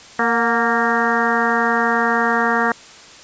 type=harmonic tone with a mistuned harmonic; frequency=231.6 Hz; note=A#3; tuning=11 cents flat; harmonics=1 / 2 / 3 / 4 / 5 / 6 / 7 / 8; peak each=-23 / -23 / -23 / -23 / -23 / -23 / -23 / -23 dBFS; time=0.19-2.72 s; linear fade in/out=2 ms; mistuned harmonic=3; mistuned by=+54 cents; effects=white hiss -41 dBFS RMS until 3.23 s + resampled to 16000 Hz